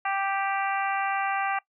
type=harmonic tone; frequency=392.3 Hz; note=G4; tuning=1 cent sharp; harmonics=2 / 3 / 4 / 5 / 6 / 7; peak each=-27 / -31 / -33 / -35 / -37 / -38 dBFS; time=0.05-1.59 s; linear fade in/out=5 ms; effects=noise-tail reverb RT60 0.1 s tail -21 dB re dry